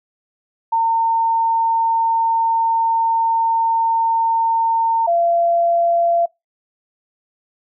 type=tone pair in turn; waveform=sine; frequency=910 / 683.4 Hz; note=A#5 / F5; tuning=-42 / -38 cents; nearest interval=perfect fourth; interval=496 cents; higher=first; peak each=-13 dBFS; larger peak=neither; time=0.72-5.07 / 5.07-6.26 s; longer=first; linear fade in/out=10 ms; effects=noise-tail reverb RT60 0.2 s tail -23 dB re dry